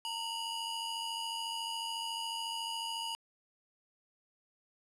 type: ring-modulated tone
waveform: 30% pulse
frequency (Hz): 1926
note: B6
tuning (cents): -44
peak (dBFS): -30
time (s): 0.05-3.15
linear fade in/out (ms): 0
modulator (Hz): 1010
effects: low-pass 12000 Hz 12 dB/octave